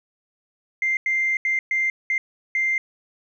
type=tone bursts at uneven times; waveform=sine; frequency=2093 Hz; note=C7; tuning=in tune; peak=-18 dBFS; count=6; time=0.82-0.97 / 1.06-1.37 / 1.45-1.59 / 1.71-1.9 / 2.1-2.18 / 2.55-2.78 s; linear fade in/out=2 ms; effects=tanh soft clip ceiling -14 dBFS